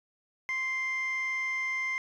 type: tone pair together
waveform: sine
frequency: 1046.5 / 2093 Hz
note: C6 / C7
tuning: 0 / 0 cents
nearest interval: octave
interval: 1200 cents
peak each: -37 / -27 dBFS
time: 0.49-1.98 s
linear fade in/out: 0 ms
effects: tanh soft clip ceiling -27 dBFS